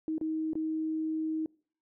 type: tone with dropouts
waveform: sine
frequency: 315.9 Hz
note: D#4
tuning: 26 cents sharp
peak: -29 dBFS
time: 0.08-1.46 s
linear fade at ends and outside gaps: 1 ms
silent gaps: 0.181-0.212 / 0.533-0.554 s
effects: noise-tail reverb RT60 0.5 s tail -26 dB re dry